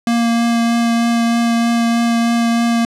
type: tone with vibrato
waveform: square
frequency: 233.2 Hz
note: A#3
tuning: 1 cent sharp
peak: -13 dBFS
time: 0.07-2.85 s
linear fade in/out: 2 ms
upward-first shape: triangle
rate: 3.2 Hz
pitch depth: 11 cents each way
effects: low-pass 9000 Hz 12 dB/octave